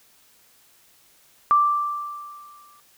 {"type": "tone with exponential decay", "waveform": "sine", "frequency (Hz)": 1174.7, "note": "D6", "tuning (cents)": 0, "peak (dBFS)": -12, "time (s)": [1.51, 2.8], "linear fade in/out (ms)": 0, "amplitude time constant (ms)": 280, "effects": ["white hiss -57 dBFS RMS until 2.97 s"]}